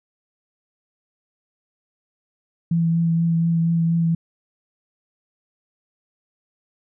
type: tone with vibrato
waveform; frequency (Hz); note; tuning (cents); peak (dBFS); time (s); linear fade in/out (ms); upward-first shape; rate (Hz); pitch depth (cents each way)
sine; 166.5; E3; +18; -16; 2.71-4.15; 5; triangle; 4.2; 17
effects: none